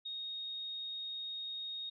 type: tone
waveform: sine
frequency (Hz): 3729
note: A#7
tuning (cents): 0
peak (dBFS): -39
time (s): 0.05-1.9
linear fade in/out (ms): 10
effects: none